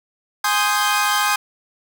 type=chord; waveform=sawtooth; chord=Ab major seventh; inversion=none; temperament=equal; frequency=830.6 / 1046.5 / 1244.5 / 1568 Hz; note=Ab5 / C6 / Eb6 / G6; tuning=0 / 0 / 0 / 0 cents; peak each=-18 / -19 / -18 / -19 dBFS; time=0.44-1.36 s; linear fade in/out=5 ms; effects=none